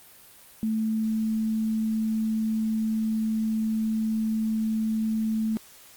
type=tone; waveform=sine; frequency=220 Hz; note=A3; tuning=in tune; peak=-23 dBFS; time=0.63-5.57 s; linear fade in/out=0 ms; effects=white hiss -51 dBFS RMS until 5.96 s + Opus 32 kbps